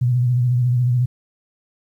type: tone with vibrato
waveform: sine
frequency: 123.47 Hz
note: B2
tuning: in tune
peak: -14 dBFS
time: 0.01-1.06 s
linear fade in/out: 10 ms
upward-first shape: sine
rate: 14 Hz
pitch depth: 52 cents each way
effects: 9-bit